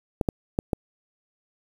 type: clicks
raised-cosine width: 2 ms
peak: -9 dBFS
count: 4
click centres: 0.212 / 0.288 / 0.589 / 0.732 s
effects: 7-bit